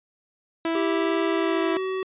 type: tone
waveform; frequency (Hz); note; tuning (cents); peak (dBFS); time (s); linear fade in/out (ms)
sawtooth; 329.6; E4; 0; -19; 0.65-1.77; 2
type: tone with pitch glide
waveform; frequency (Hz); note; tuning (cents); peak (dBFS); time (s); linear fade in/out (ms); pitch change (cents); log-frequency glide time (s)
square; 392 to 377.8; G4 to F#4; 0 to +36; -26; 0.75-2.03; 2; -64; 1.31-1.74
effects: resampled to 8000 Hz